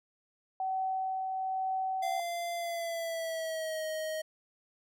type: tone with tremolo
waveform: sine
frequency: 759 Hz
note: F#5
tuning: 44 cents sharp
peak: -29 dBFS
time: 0.6-2.2 s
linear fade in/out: 2 ms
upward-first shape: triangle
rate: 1.1 Hz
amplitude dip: 30%
type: tone with pitch glide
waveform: square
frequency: 689 to 628.2 Hz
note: F5 to D#5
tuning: -24 to +16 cents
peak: -34 dBFS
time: 2.02-4.22 s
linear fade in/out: 10 ms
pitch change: -160 cents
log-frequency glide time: 2.55-3.84 s
effects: none